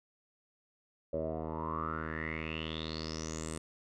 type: tone with low-pass filter sweep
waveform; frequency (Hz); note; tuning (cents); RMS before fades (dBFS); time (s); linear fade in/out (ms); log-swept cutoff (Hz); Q
10% pulse; 79.4; D#2; +36; -38; 1.13-3.58; 5; 550 to 8800; 9.2
effects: none